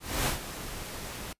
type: noise with ADSR envelope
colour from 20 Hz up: pink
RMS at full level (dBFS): -27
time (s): 0-1.33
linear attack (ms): 260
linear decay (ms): 120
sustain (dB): -12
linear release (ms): 5
effects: noise-tail reverb RT60 0.1 s tail -23 dB re dry + resampled to 32000 Hz